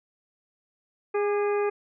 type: harmonic tone with a mistuned harmonic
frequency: 411.2 Hz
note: G#4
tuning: 17 cents flat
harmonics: 1 / 2 / 3 / 4 / 5 / 6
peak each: -23 / -33 / -35 / -40 / -42 / -40 dBFS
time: 1.14-1.7 s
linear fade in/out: 10 ms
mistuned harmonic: 3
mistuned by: -43 cents
effects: none